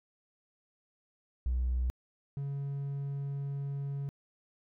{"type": "tone pair in turn", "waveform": "triangle", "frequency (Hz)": [62.1, 139.89], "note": ["B1", "C#3"], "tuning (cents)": [10, 16], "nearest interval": "octave + major second", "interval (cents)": 1406, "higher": "second", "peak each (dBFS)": [-24, -31], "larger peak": "first", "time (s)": [[1.46, 1.9], [2.37, 4.09]], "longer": "second", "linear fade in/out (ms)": 0, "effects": ["tanh soft clip ceiling -25 dBFS"]}